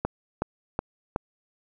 click train, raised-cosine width 1 ms, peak -11 dBFS, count 4, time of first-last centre 0.05-1.161 s, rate 2.7 Hz, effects none

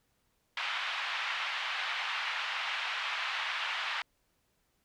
white band-pass noise, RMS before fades -35 dBFS, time 0.57-4.02 s, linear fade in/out 2 ms, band 870 to 3200 Hz, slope 24 dB/octave, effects pink hiss -75 dBFS RMS until 4.84 s

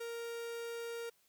45% pulse tone, 466.2 Hz, A#4, in tune, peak -40 dBFS, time 0-1.1 s, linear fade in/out 10 ms, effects white hiss -72 dBFS RMS until 1.28 s

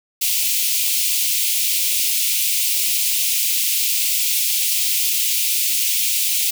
white high-pass noise, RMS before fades -19 dBFS, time 0.21-6.51 s, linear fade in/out 10 ms, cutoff 2300 Hz, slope 48 dB/octave, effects none

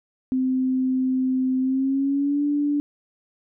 sine tone with pitch glide, 258.9 to 290.6 Hz, C4 to D4, -18 to -18 cents, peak -19 dBFS, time 0.32-2.8 s, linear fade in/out 0 ms, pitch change +200 cents, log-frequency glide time 1.6-2.44 s, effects none

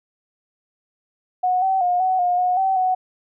sine tone with pitch steps, 732 / 765 / 715 / 748 / 714 / 726 / 767 / 742 Hz, F#5 / G5 / F5 / F#5 / F5 / F#5 / G5 / F#5, -19 / -42 / +41 / +19 / +38 / -33 / -38 / +5 cents, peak -16 dBFS, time 1.43-2.95 s, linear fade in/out 10 ms, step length 190 ms, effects none

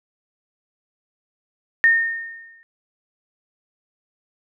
sine tone with exponential decay, 1831 Hz, A#6, 32 cents flat, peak -9 dBFS, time 1.84-2.63 s, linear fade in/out 0 ms, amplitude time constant 170 ms, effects none

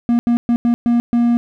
triangle tone bursts at uneven times, 237.3 Hz, A#3, 31 cents sharp, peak -9 dBFS, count 6, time 0.09-0.19 / 0.27-0.37 / 0.49-0.56 / 0.65-0.74 / 0.86-1 / 1.13-1.37 s, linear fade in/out 0 ms, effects none

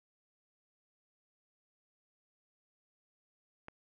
click, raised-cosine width 0.5 ms, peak -30 dBFS, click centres 3.684 s, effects none

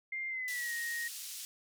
sine tone with pitch glide, 2104 to 1874.5 Hz, C7 to A#6, +9 to +9 cents, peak -35 dBFS, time 0.12-1.08 s, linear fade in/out 5 ms, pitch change -200 cents, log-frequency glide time 0.28-0.73 s
white band-pass noise, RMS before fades -44 dBFS, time 0.48-1.45 s, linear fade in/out 0 ms, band 3500 to 11000 Hz, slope 12 dB/octave
effects none

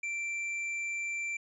sine tone with tanh clipping, 2349 Hz, D7, in tune, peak -34 dBFS, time 0.03-1.37 s, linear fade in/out 5 ms, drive 8 dB, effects resampled to 24000 Hz

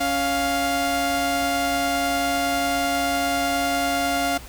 sawtooth tone pair together, 277.8 / 699.5 Hz, C#4 / F5, +4 / +3 cents, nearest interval octave + major third, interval 1599 cents, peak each -22 / -18 dBFS, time 0-4.38 s, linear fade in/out 10 ms, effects added 60 Hz sine -40 dBFS peak until 4.48 s + pink hiss -42 dBFS RMS until 4.48 s

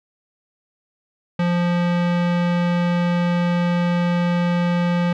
square tone with low-pass filter, 174.61 Hz, F3, in tune, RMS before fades -19 dBFS, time 1.39-5.13 s, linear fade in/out 5 ms, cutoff 2900 Hz, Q 0.91, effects none

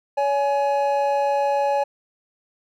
triangle tone pair together, 565 / 838.3 Hz, C#5 / G#5, +33 / +16 cents, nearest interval perfect fifth, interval 683 cents, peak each -19 dBFS, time 0.17-1.84 s, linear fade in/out 10 ms, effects none

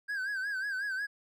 triangle tone with vibrato, 1591 Hz, G6, 25 cents sharp, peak -30 dBFS, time 0.08-1.07 s, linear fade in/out 20 ms, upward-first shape sine, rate 5.5 Hz, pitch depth 96 cents each way, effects none

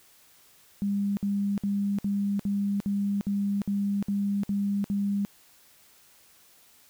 sine tone bursts, 200.9 Hz, G3, 43 cents sharp, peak -24 dBFS, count 11, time 0.82-5.25 s, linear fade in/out 0 ms, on 350 ms, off 58 ms, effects white hiss -58 dBFS RMS until 6.89 s

